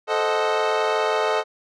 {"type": "chord", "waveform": "25% pulse", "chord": "A diminished seventh", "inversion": "none", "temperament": "equal with one note detuned", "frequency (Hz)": [437.5, 523.3, 622.3, 740], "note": ["A4", "C5", "Eb5", "Gb5"], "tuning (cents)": [-10, 0, 0, 0], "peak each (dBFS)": [-19, -24, -20, -25], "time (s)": [0.07, 1.44], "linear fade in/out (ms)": 50, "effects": ["low-pass 4000 Hz 12 dB/octave"]}